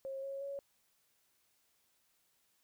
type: tone with pitch steps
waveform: sine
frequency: 539 / 548.1 / 557.4 Hz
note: C#5 / C#5 / C#5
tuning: -49 / -20 / +9 cents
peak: -39 dBFS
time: 0.05-0.59 s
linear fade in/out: 0 ms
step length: 180 ms
effects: white hiss -75 dBFS RMS until 2.63 s